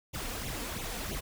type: noise with flanger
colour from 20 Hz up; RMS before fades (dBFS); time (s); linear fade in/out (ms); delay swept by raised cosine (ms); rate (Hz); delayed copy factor
pink; -37; 0.13-1.21; 20; 0.29 to 4.29; 3; +0.8
effects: none